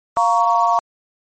violet noise, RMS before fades -28 dBFS, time 0.16-0.8 s, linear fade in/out 20 ms
sine chord, Bb minor, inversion second, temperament just, 699.2 / 932.3 / 1118.8 Hz, F5 / Bb5 / Db6, +2 / 0 / +16 cents, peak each -17 dBFS, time 0.17-0.79 s, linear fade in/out 0 ms
effects MP3 32 kbps

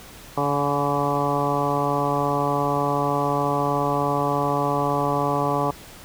harmonic tone with a mistuned harmonic, 143.3 Hz, D3, 42 cents flat, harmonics 1 / 2 / 3 / 4 / 5 / 6 / 7 / 8, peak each -28 / -28 / -28 / -28 / -28 / -28 / -28 / -28 dBFS, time 0.37-5.71 s, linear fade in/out 5 ms, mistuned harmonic 6, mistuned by -29 cents, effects pink hiss -43 dBFS RMS until 6.04 s

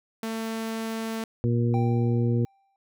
sawtooth tone, 223.9 Hz, A3, 30 cents sharp, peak -25 dBFS, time 0.23-1.24 s, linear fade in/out 2 ms
harmonic tone, 118.6 Hz, A#2, 30 cents sharp, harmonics 1 / 2 / 3 / 4, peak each -22 / -27 / -31 / -33 dBFS, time 1.44-2.45 s, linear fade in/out 0 ms
triangle tone with exponential decay, 785 Hz, G5, 2 cents sharp, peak -27 dBFS, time 1.74-2.76 s, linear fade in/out 1 ms, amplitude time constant 220 ms
effects none

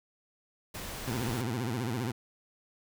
pink noise, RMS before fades -40 dBFS, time 0.74-1.42 s, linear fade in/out 10 ms
20% pulse tone with vibrato, 119.1 Hz, A#2, 38 cents sharp, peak -26 dBFS, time 1.07-2.12 s, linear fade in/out 10 ms, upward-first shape sine, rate 15 Hz, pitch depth 180 cents each way
effects none

